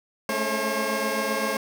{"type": "tone cluster", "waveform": "15% pulse", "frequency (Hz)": [214.1, 221.9, 277.8, 539], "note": ["A3", "A3", "C#4", "C#5"], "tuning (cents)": [-47, 15, 4, -49], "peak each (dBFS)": [-24, -26, -29, -20], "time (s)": [0.29, 1.57], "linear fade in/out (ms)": 2, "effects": []}